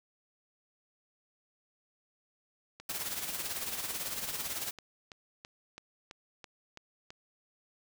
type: click train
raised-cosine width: 0.2 ms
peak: -29 dBFS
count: 14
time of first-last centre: 2.8-7.105 s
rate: 3.02 Hz
type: noise with tremolo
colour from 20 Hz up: white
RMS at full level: -35 dBFS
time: 2.89-4.71 s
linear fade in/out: 5 ms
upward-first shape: sine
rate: 18 Hz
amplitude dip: 55%
effects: none